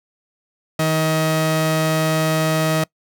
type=tone pair together; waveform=sawtooth; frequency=158.2 / 316.4 Hz; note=D#3 / D#4; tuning=+29 / +29 cents; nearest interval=octave; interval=1200 cents; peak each=-14 dBFS; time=0.79-2.84 s; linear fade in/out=5 ms; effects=noise-tail reverb RT60 0.1 s tail -24 dB re dry